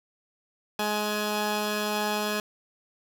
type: tone pair together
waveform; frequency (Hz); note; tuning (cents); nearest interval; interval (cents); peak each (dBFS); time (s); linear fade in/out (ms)
10% pulse; 210.2 / 839.1; G#3 / G#5; +21 / +18; 2 octaves; 2397; -19 / -24; 0.79-2.4; 2
effects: none